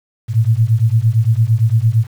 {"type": "beating tone pair", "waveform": "sine", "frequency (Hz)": [108.4, 117.2], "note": ["A2", "A#2"], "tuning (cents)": [-25, 10], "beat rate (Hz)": 8.8, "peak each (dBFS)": -13, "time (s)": [0.28, 2.07], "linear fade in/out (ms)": 50, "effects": ["7-bit"]}